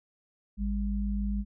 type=tone pair together; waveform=sine; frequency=53.4 / 201.6 Hz; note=G#1 / G3; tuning=+49 / +49 cents; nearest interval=octave + major seventh; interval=2300 cents; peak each=-29 / -31 dBFS; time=0.57-1.45 s; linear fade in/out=50 ms; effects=none